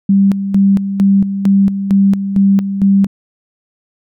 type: tone with tremolo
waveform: sine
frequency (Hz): 196.7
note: G3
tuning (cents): +6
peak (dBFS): -6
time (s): 0.09-3.07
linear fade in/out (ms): 5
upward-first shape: square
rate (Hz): 2.2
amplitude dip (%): 65
effects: none